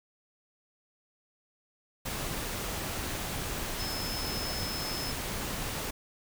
sine tone in noise, 5200 Hz, E8, 24 cents flat, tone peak -37 dBFS, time 3.79-5.12 s, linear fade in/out 10 ms, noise pink, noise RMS -35 dBFS, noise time 2.05-5.91 s, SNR -5 dB, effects none

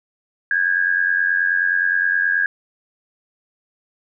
sine tone with amplitude modulation, 1632 Hz, G#6, 31 cents flat, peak -12 dBFS, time 0.51-2.46 s, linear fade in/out 2 ms, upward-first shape sine, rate 89.5 Hz, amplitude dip 75%, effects none

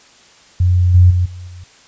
sine tone with level steps, 89.7 Hz, F2, 47 cents sharp, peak -9 / -4 / -11 / -28 / -31 dBFS, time 0.6-1.64 s, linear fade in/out 5 ms, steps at 0.94 / 1.1 / 1.25 / 1.47 s, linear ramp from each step 10 ms, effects white hiss -46 dBFS RMS until 1.87 s + resampled to 16000 Hz

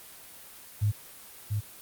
sine tone with echo, 104.4 Hz, G#2, 10 cents sharp, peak -22 dBFS, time 0.81-0.92 s, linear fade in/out 20 ms, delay 690 ms, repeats 1, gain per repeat -4 dB, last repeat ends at 1.61 s, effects white hiss -48 dBFS RMS until 1.81 s + Opus 32 kbps

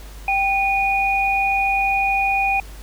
sine tone pair together, 784 / 2457 Hz, G5 / D#7, 0 / -22 cents, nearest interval octave + minor sixth, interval 1978 cents, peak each -19 dBFS, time 0.28-2.6 s, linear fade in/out 2 ms, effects added 50 Hz sine -35 dBFS peak until 2.82 s + pink hiss -44 dBFS RMS until 2.82 s

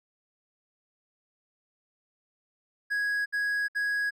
triangle tone bursts, 1660 Hz, G#6, 1 cent flat, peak -24 dBFS, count 3, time 2.9-4.108 s, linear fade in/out 20 ms, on 360 ms, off 64 ms, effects none

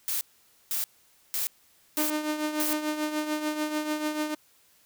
blue noise bursts, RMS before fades -29 dBFS, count 5, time 0.08-2.73 s, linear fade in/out 0 ms, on 130 ms, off 500 ms
sawtooth tone with tremolo, 304.2 Hz, D#4, 39 cents flat, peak -21 dBFS, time 1.97-4.35 s, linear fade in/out 10 ms, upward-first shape triangle, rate 6.8 Hz, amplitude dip 65%
effects white hiss -62 dBFS RMS until 4.85 s

